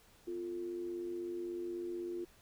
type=tone with amplitude modulation; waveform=sine; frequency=349.2 Hz; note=F4; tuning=in tune; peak=-35 dBFS; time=0.27-2.25 s; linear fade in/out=10 ms; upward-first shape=sine; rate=96.2 Hz; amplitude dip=55%; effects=pink hiss -64 dBFS RMS until 2.41 s